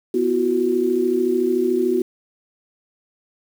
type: chord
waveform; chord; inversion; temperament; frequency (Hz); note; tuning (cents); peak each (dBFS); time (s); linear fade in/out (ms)
sine; B suspended fourth; none; equal with one note detuned; 246.9 / 336.4 / 370; B3 / E4 / F#4; 0 / +35 / 0; -23 / -23 / -18; 0.14-2.02; 5
effects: 7-bit